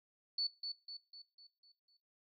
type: tone with echo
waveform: sine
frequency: 4460 Hz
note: C#8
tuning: 10 cents sharp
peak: -33 dBFS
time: 0.38-0.47 s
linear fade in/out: 5 ms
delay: 250 ms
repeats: 6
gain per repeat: -6 dB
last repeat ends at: 1.97 s
effects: noise-tail reverb RT60 0.3 s tail -17 dB re dry